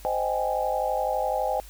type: chord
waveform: sine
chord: Ab major seventh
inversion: first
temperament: just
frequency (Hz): 519.1 / 623 / 778.7 / 830.6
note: C5 / Eb5 / G5 / Ab5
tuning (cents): -14 / +2 / -12 / 0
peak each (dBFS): -29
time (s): 0.05-1.6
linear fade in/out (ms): 0
effects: added 50 Hz sine -44 dBFS peak until 1.69 s + white hiss -50 dBFS RMS until 1.69 s